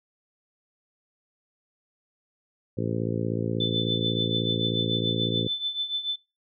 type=harmonic tone; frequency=56.4 Hz; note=A1; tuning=44 cents sharp; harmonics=2 / 3 / 4 / 5 / 6 / 7 / 8 / 9; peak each=-30 / -32 / -33 / -34 / -35 / -35 / -36 / -37 dBFS; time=2.77-5.48 s; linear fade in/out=10 ms
type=tone with tremolo; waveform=sine; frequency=3520 Hz; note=A7; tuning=in tune; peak=-23 dBFS; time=3.6-6.16 s; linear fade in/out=5 ms; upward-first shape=triangle; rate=6.9 Hz; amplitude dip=80%
effects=noise-tail reverb RT60 0.3 s tail -26 dB re dry